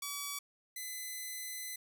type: tone pair in turn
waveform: 5% pulse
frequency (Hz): 1142 / 2020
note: D6 / B6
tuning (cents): -49 / +39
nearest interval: minor seventh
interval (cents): 988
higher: second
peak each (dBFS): -26 / -30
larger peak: first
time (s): 0.02-0.39 / 0.76-1.76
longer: second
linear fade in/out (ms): 5
effects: none